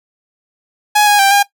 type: tone with pitch steps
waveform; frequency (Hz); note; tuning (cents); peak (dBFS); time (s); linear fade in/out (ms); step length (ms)
sawtooth; 837 / 825 / 787 / 808; G#5 / G#5 / G5 / G#5; +13 / -12 / +7 / -48; -4; 0.95-1.43; 10; 120
effects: noise-tail reverb RT60 0.1 s tail -17 dB re dry